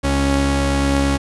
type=tone pair together; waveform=sawtooth; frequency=68.9 / 277.2 Hz; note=C#2 / C#4; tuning=-10 / 0 cents; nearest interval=2 octaves; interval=2410 cents; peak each=-14 dBFS; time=0.03-1.18 s; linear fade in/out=20 ms; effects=resampled to 24000 Hz